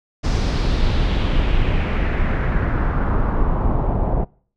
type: noise with low-pass filter sweep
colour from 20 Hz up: brown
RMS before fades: -18 dBFS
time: 0.23-4.25 s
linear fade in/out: 20 ms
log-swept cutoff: 5600 to 740 Hz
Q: 2.3
effects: noise-tail reverb RT60 0.5 s tail -25 dB re dry